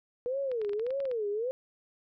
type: tone with vibrato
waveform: sine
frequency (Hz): 475.3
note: A#4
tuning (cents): +34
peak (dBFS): -29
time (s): 0.26-1.51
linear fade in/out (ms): 0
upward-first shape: sine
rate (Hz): 1.7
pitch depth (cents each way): 270
type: clicks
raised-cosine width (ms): 0.3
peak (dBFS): -31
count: 11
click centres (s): 0.516 / 0.616 / 0.648 / 0.694 / 0.733 / 0.796 / 0.866 / 0.906 / 1.003 / 1.054 / 1.114
effects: none